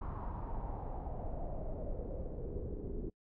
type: noise with low-pass filter sweep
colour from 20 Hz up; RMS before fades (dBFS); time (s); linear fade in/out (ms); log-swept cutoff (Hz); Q
brown; -40; 0.01-3.1; 10; 1100 to 380; 4.3
effects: noise-tail reverb RT60 0.1 s tail -25 dB re dry

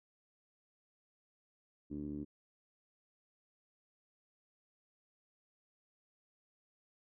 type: tone with low-pass filter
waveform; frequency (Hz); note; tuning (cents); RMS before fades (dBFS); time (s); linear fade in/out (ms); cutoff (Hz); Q
10% pulse; 73.42; D2; 0; -42; 1.9-2.25; 20; 290; 4.1
effects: none

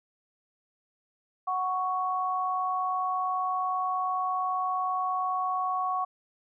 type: tone pair together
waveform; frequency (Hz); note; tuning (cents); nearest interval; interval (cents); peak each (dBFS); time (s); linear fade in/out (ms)
sine; 740 / 1111.3; F#5 / C#6; 0 / +4; perfect fifth; 704; -30 / -28; 1.47-6.05; 10
effects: none

